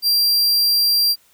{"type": "tone", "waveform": "45% pulse", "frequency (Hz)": 4740, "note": "D8", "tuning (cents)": 15, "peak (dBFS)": -13, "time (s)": [0.02, 1.16], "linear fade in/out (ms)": 50, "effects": ["white hiss -56 dBFS RMS until 1.33 s"]}